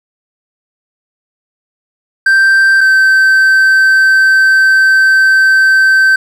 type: tone pair in turn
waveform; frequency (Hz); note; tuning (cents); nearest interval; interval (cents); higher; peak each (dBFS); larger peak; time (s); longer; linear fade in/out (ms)
triangle; 1568 / 1549.1; G6 / G6; 0 / -21; unison; 21; first; -3; neither; 2.26-2.81 / 2.81-6.16; second; 5
effects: none